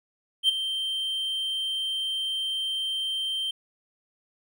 triangle tone with ADSR envelope, 3136 Hz, G7, in tune, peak -14 dBFS, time 0.43-3.51 s, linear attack 58 ms, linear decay 13 ms, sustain -11 dB, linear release 6 ms, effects none

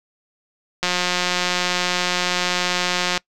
click train, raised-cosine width 0.2 ms, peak -3 dBFS, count 421, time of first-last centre 0.83-3.176 s, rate 179 Hz, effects noise-tail reverb RT60 0.1 s tail -24 dB re dry

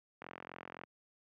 click train, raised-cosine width 0.5 ms, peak -30 dBFS, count 28, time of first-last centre 0.22-0.836 s, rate 43.8 Hz, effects high-pass 150 Hz 12 dB/octave

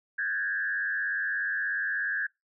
sine tone with frequency modulation, 1643 Hz, G#6, 19 cents flat, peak -27 dBFS, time 0.18-2.27 s, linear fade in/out 10 ms, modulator 96.8 Hz, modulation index 1.1, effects noise-tail reverb RT60 0.2 s tail -24 dB re dry

